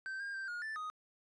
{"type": "tone with pitch steps", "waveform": "triangle", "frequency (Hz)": [1553, 1611, 1569, 1434, 1762, 1247], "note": ["G6", "G6", "G6", "F6", "A6", "D#6"], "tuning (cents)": [-17, 47, 1, 45, 2, 3], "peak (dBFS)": -37, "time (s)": [0.06, 0.9], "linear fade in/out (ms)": 0, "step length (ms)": 140, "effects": ["resampled to 22050 Hz"]}